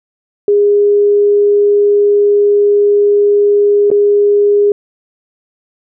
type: tone with dropouts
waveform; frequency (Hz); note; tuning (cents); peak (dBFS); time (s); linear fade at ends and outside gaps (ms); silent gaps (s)
sine; 409.7; G#4; -24; -6; 0.48-4.72; 2; 3.903-3.914
effects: none